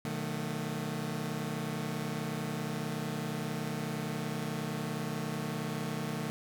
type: chord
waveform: sawtooth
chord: B dominant seventh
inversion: none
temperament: just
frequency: 123.47 / 154.34 / 185.21 / 222.2 Hz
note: B2 / D#3 / F#3 / A3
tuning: 0 / -14 / +2 / +17 cents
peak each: -39 / -33 / -38 / -34 dBFS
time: 0.05-6.3 s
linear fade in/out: 0 ms
effects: none